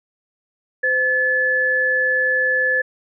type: tone pair together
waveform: sine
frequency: 513 / 1725.5 Hz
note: C5 / A6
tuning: -34 / -34 cents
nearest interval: octave + major sixth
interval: 2100 cents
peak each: -23 / -16 dBFS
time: 0.83-2.82 s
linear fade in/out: 10 ms
effects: none